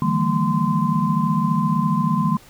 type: tone cluster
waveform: sine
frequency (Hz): 152.5 / 167.2 / 195.9 / 228 / 1032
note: D#3 / E3 / G3 / A#3 / C6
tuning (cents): -34 / +25 / -1 / -38 / -24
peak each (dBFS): -23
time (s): 0.02-2.37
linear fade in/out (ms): 2
effects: pink hiss -48 dBFS RMS until 2.49 s